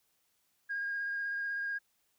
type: tone with vibrato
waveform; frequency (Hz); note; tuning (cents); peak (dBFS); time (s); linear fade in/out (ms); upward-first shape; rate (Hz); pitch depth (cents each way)
sine; 1625; G#6; -38; -32; 0.69-1.79; 20; square; 16; 10
effects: tanh soft clip ceiling -28 dBFS + white hiss -75 dBFS RMS until 2.18 s